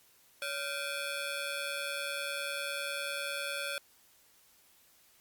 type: ring-modulated tone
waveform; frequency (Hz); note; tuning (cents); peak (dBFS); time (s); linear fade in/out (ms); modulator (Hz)
15% pulse; 980; B5; -14; -25; 0.42-3.78; 0; 415
effects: white hiss -64 dBFS RMS until 5.2 s + Opus 48 kbps